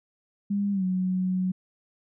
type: tone with pitch glide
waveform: sine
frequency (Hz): 201.6 to 184.87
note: G3 to F#3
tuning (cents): +49 to -1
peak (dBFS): -23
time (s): 0.5-1.52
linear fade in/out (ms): 10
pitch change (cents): -150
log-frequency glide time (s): 0.72-0.84
effects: none

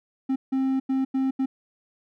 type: tone bursts at uneven times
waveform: triangle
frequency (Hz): 265.4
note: C4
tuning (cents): +25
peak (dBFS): -19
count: 5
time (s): 0.29-0.36 / 0.52-0.8 / 0.89-1.05 / 1.14-1.31 / 1.39-1.46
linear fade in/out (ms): 10
effects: none

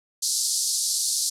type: band-pass noise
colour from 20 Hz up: pink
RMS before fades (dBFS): -25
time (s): 0.22-1.3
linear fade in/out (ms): 10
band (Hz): 4300 to 11000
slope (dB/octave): 48
effects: none

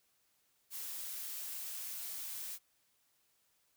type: noise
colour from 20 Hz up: blue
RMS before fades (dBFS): -43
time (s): 0.7-2.59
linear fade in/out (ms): 50
effects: white hiss -75 dBFS RMS until 3.76 s

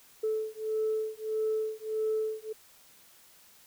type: beating tone pair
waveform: sine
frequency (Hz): 435.1 / 436.7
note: A4 / A4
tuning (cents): -19 / -13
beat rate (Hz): 1.6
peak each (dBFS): -31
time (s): 0.23-2.53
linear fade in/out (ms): 10
effects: tanh soft clip ceiling -22 dBFS + white hiss -58 dBFS RMS until 3.66 s

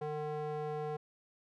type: tone with band-pass filter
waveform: square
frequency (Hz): 151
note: D3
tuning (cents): +48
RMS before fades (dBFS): -38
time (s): 0.01-0.97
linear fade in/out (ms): 10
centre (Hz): 580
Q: 2
effects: none

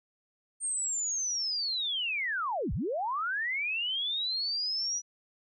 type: linear two-way sweep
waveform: sine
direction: down then up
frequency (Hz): 8740 to 38.89 to 5900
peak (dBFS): -29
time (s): 0.6-5.02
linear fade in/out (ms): 50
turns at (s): 2.73
effects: none

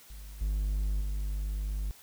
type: tone with level steps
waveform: triangle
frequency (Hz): 50.5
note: G#1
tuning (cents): -48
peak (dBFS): -40 / -25 / -28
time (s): 0.1-1.91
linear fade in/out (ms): 0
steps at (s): 0.41 / 1.01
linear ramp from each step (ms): 5
effects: white hiss -55 dBFS RMS until 2.02 s

